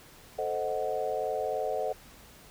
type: chord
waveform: sine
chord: A diminished seventh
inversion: none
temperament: equal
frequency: 440 / 523.3 / 622.3 / 740 Hz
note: A4 / C5 / Eb5 / Gb5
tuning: 0 / 0 / 0 / 0 cents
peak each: -34 dBFS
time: 0.38-1.93 s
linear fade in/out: 10 ms
effects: pink hiss -53 dBFS RMS until 2.5 s